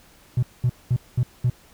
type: tone bursts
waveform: triangle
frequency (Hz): 123.47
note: B2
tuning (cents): 0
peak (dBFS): -13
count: 5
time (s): 0.37-1.5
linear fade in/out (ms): 5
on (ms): 58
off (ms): 210
effects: tanh soft clip ceiling -13 dBFS + pink hiss -53 dBFS RMS until 1.73 s